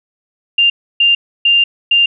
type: tone bursts at uneven times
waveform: sine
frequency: 2794 Hz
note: F7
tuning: in tune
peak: -7 dBFS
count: 4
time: 0.58-0.7 / 1-1.15 / 1.45-1.64 / 1.91-2.06 s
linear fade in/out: 5 ms
effects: none